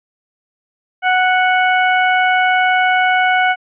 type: tone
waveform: 20% pulse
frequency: 739 Hz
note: F#5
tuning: 2 cents flat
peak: -6 dBFS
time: 1.02-3.56 s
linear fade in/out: 50 ms
effects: resampled to 8000 Hz